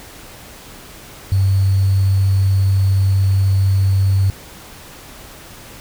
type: tone with sample-and-hold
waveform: sine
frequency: 96.8 Hz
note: G2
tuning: 21 cents flat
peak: -11 dBFS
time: 1.32-4.3 s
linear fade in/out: 0 ms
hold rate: 4410 Hz
effects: pink hiss -38 dBFS RMS until 5.8 s